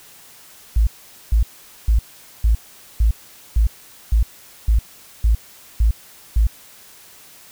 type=tone bursts; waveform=sine; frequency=55 Hz; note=A1; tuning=in tune; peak=-11 dBFS; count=11; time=0.76-6.47 s; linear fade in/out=5 ms; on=110 ms; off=450 ms; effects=white hiss -45 dBFS RMS until 7.51 s